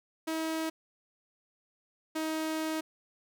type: tone pair in turn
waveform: sawtooth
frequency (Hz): 320.5 / 315.9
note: E4 / D#4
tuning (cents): -49 / +26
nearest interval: unison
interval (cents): 25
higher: first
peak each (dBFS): -27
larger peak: neither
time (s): 0.27-0.7 / 2.15-2.81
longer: second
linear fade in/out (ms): 10
effects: none